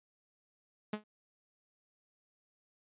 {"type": "tone with exponential decay", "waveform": "sawtooth", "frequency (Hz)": 211.9, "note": "G#3", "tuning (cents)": 35, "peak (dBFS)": -27, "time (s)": [0.93, 1.04], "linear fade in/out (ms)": 5, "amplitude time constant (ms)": 22, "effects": ["resampled to 8000 Hz"]}